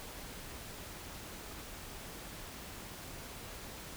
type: silence
effects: pink hiss -47 dBFS RMS until 3.96 s